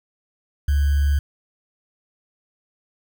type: tone with sample-and-hold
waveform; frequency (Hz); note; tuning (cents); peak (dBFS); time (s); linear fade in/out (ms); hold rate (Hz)
sine; 71.4; D2; -48; -15; 0.68-1.19; 5; 1575
effects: none